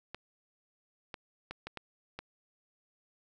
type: clicks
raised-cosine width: 0.3 ms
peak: -24 dBFS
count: 6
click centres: 0.146 / 1.142 / 1.51 / 1.67 / 1.773 / 2.19 s
effects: none